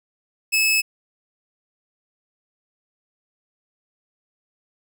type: tone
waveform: sawtooth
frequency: 2596 Hz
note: E7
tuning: 27 cents flat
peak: -13 dBFS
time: 0.52-0.82 s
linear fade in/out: 20 ms
effects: none